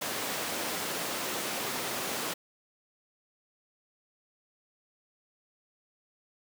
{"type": "high-pass noise", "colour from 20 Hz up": "pink", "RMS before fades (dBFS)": -34, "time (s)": [0.01, 2.34], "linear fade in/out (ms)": 10, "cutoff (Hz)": 270, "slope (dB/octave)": 12, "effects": []}